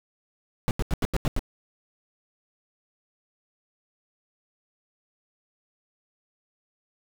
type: noise bursts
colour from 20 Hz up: brown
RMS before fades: -23 dBFS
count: 7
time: 0.68-1.393 s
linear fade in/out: 0 ms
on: 29 ms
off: 85 ms
effects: none